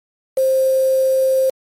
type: tone with quantisation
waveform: sine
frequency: 527 Hz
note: C5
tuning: 12 cents sharp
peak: -12 dBFS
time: 0.37-1.5 s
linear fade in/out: 5 ms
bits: 5
effects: MP3 64 kbps